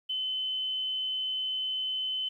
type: tone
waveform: sine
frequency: 3044 Hz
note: F#7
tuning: 48 cents sharp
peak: -29 dBFS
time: 0.09-2.29 s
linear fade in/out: 10 ms
effects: 11-bit